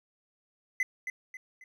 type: tone with echo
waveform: triangle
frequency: 2030 Hz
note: B6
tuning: 47 cents sharp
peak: -23 dBFS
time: 0.8-0.83 s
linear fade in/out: 2 ms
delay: 270 ms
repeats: 3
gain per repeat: -8 dB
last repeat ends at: 1.64 s
effects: none